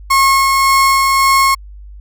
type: tone with tremolo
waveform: 35% pulse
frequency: 1086 Hz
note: C#6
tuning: 36 cents flat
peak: -6 dBFS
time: 0.1-1.55 s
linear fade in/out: 10 ms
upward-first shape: sine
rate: 1.8 Hz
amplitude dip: 25%
effects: added 50 Hz sine -31 dBFS peak until 2 s